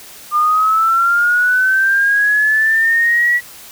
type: linear sweep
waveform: sine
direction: up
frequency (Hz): 1196 to 1947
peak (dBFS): -10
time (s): 0.31-3.41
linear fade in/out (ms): 50
effects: white hiss -37 dBFS RMS until 3.71 s